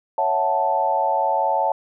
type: chord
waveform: sine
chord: F# minor seventh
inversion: second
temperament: equal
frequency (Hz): 554.4 / 659.3 / 740 / 880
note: C#5 / E5 / F#5 / A5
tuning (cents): 0 / 0 / 0 / 0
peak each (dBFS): -25 / -25 / -24 / -20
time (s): 0.18-1.72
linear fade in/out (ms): 2
effects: none